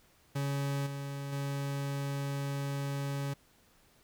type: tone with level steps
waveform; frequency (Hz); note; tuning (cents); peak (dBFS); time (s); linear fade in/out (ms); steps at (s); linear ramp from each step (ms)
40% pulse; 140; C#3; +18; -30 / -36 / -32; 0.35-3.34; 10; 0.86 / 1.32; 10
effects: pink hiss -65 dBFS RMS until 4.03 s